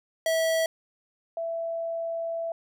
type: tone pair in turn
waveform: square / sine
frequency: 650 / 664.8 Hz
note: E5 / E5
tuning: -24 / +15 cents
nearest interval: unison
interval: 39 cents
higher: second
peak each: -23 / -28 dBFS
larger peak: first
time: 0.26-0.66 / 1.37-2.52 s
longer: second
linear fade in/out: 2 ms
effects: none